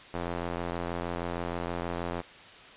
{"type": "tone with band-pass filter", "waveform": "square", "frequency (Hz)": 43.18, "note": "F1", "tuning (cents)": -19, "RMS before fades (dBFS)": -34, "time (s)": [0.13, 2.22], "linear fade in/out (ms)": 20, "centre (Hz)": 710, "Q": 0.67, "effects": ["white hiss -49 dBFS RMS until 2.76 s", "resampled to 8000 Hz"]}